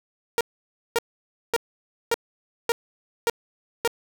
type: tone bursts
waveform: sawtooth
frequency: 466.2 Hz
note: A#4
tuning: in tune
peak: -15 dBFS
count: 7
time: 0.38-3.876 s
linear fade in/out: 0 ms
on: 28 ms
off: 550 ms
effects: none